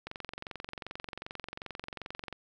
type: click train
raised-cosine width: 0.3 ms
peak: -23 dBFS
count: 52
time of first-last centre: 0.07-2.327 s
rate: 22.6 Hz
effects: none